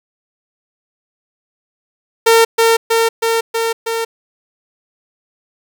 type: tone with echo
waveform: sawtooth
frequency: 455.8 Hz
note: A#4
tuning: 39 cents flat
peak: -3 dBFS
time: 2.26-2.45 s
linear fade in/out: 10 ms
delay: 320 ms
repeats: 5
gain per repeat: -2 dB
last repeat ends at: 4.05 s
effects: none